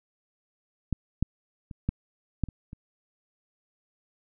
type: clicks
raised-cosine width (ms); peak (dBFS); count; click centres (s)
5; -14 / -11 / -27 / -13 / -12 / -28 / -28; 7; 0.927 / 1.226 / 1.712 / 1.89 / 2.437 / 2.487 / 2.731
effects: none